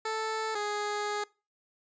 15% pulse tone pair in turn, 440 / 415.6 Hz, A4 / G#4, 0 / +1 cents, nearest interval minor second, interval 99 cents, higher first, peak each -24 dBFS, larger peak neither, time 0.05-0.55 / 0.55-1.24 s, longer second, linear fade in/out 5 ms, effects noise-tail reverb RT60 0.3 s tail -23 dB re dry + resampled to 16000 Hz

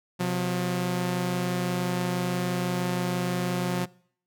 sawtooth tone pair together, 128.1 / 179.12 Hz, C3 / F3, -36 / +44 cents, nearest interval tritone, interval 580 cents, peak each -28 / -22 dBFS, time 0.19-3.86 s, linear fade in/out 20 ms, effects noise-tail reverb RT60 0.6 s tail -23 dB re dry

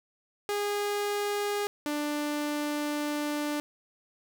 sawtooth tone pair in turn, 410.3 / 295.5 Hz, G#4 / D4, -21 / +11 cents, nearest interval tritone, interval 568 cents, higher first, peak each -24 / -25 dBFS, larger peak first, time 0.49-1.67 / 1.86-3.6 s, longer second, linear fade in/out 0 ms, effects 11-bit

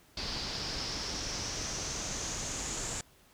pink noise with low-pass filter sweep, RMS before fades -37 dBFS, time 0.17-3.01 s, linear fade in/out 2 ms, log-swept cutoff 4700 to 7300 Hz, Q 5.6, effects pink hiss -62 dBFS RMS until 3.33 s

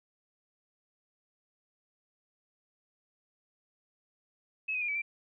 sine tone with pitch steps, 2579 / 2505 / 2416 / 2292 / 2351 Hz, E7 / D#7 / D7 / D7 / D7, -39 / +11 / +48 / -43 / +1 cents, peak -30 dBFS, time 4.68-5.02 s, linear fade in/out 10 ms, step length 68 ms, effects none

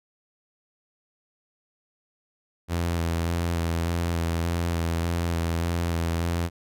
sawtooth tone with vibrato, 84.4 Hz, E2, 41 cents sharp, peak -20 dBFS, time 2.68-6.5 s, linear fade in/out 50 ms, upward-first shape square, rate 1.7 Hz, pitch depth 18 cents each way, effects none

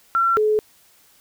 sine tone pair in turn, 1358 / 427.7 Hz, F6 / A4, -49 / -49 cents, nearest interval octave + minor sixth, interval 2000 cents, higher first, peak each -15 dBFS, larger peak neither, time 0.15-0.37 / 0.37-0.59 s, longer neither, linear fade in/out 0 ms, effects white hiss -55 dBFS RMS until 1.2 s

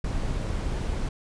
brown noise, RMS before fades -28 dBFS, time 0.04-1.09 s, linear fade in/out 5 ms, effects resampled to 22050 Hz

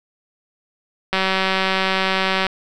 click train, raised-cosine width 0.3 ms, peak -3 dBFS, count 255, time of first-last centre 1.13-2.467 s, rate 190 Hz, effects none

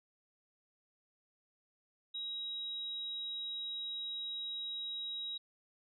sine tone, 3825 Hz, A#7, 44 cents sharp, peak -38 dBFS, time 2.14-5.38 s, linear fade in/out 10 ms, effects none

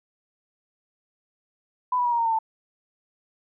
sine tone with pitch steps, 999 / 979.6 / 960.5 / 941.8 / 923.5 / 905.6 / 888 Hz, B5 / B5 / B5 / A#5 / A#5 / A5 / A5, +20 / -14 / -48 / +18 / -16 / +50 / +16 cents, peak -20 dBFS, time 1.92-2.389 s, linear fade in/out 5 ms, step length 67 ms, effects none

